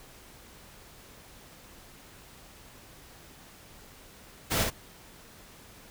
pink noise with echo, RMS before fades -28 dBFS, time 4.5-4.65 s, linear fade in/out 20 ms, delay 56 ms, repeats 1, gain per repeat -3 dB, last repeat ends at 4.706 s, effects pink hiss -52 dBFS RMS until 5.9 s

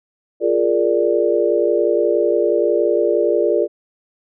sine chord, Bb dominant seventh, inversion second, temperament equal, 349.2 / 415.3 / 466.2 / 587.3 Hz, F4 / Ab4 / Bb4 / D5, 0 / 0 / 0 / 0 cents, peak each -19 dBFS, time 0.4-3.68 s, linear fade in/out 50 ms, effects none

